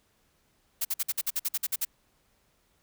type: noise bursts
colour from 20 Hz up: blue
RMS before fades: -28 dBFS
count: 12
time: 0.81-1.851 s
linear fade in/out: 10 ms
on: 40 ms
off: 51 ms
effects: pink hiss -69 dBFS RMS until 2.82 s